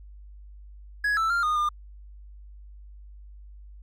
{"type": "tone with pitch steps", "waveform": "triangle", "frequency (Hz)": [1673, 1323, 1392, 1228, 1205], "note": ["G#6", "E6", "F6", "D#6", "D6"], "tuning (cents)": [12, 6, -6, -23, 44], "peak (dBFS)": -20, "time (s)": [1.04, 1.69], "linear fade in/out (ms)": 5, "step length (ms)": 130, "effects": ["added 50 Hz sine -43 dBFS peak until 3.82 s"]}